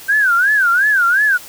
sine tone with vibrato, 1541 Hz, G6, 30 cents flat, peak -10 dBFS, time 0.08-1.38 s, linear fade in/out 20 ms, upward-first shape sine, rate 2.8 Hz, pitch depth 200 cents each way, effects white hiss -36 dBFS RMS until 1.48 s

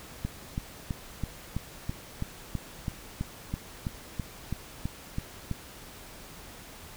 click train, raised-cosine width 5 ms, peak -18 dBFS, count 17, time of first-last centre 0.25-5.513 s, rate 3.04 Hz, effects pink hiss -47 dBFS RMS until 6.96 s

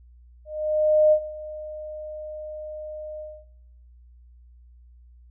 sine tone with ADSR envelope, 613 Hz, D#5, 26 cents flat, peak -13 dBFS, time 0.45-3.45 s, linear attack 670 ms, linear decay 74 ms, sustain -20 dB, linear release 250 ms, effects noise-tail reverb RT60 0.8 s tail -18 dB re dry + added 60 Hz sine -48 dBFS peak until 5.3 s

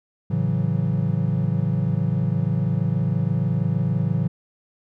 triangle chord, F# minor seventh, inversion first, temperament equal, 110 / 138.59 / 164.81 / 185 Hz, A2 / C#3 / E3 / F#3, 0 / 0 / 0 / 0 cents, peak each -23 / -22 / -22 / -25 dBFS, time 0.3-4.28 s, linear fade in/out 10 ms, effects none

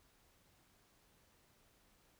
silence, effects pink hiss -71 dBFS RMS until 2.19 s

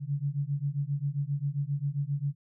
sine beating tone pair, 138.59 / 146.09 Hz, C#3 / D3, 0 / -9 cents, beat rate 7.5 Hz, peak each -31 dBFS, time 0-2.35 s, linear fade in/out 50 ms, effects none

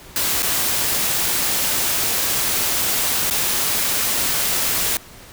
white noise with dropouts, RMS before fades -20 dBFS, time 0.16-4.97 s, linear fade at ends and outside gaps 2 ms, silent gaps 0.423-0.428 / 3.301-3.308 s, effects pink hiss -42 dBFS RMS until 5.32 s

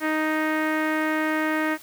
sawtooth tone with low-pass filter, 311.3 Hz, D#4, 1 cent sharp, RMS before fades -24 dBFS, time 0-1.78 s, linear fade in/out 50 ms, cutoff 1900 Hz, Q 3.2, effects white hiss -47 dBFS RMS until 1.82 s

